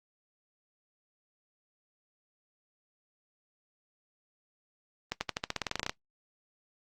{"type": "accelerating click train", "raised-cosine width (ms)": 0.2, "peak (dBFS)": -13, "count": 15, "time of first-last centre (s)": [5.12, 5.895], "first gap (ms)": 90, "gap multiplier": 0.92, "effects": ["noise-tail reverb RT60 0.1 s tail -18 dB re dry", "Opus 32 kbps"]}